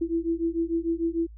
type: beating tone pair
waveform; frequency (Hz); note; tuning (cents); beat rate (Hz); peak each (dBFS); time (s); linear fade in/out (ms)
sine; 329.6 / 336.3; E4 / E4; 0 / +35; 6.7; -27; 0.01-1.27; 10
effects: added 55 Hz sine -42 dBFS peak until 1.37 s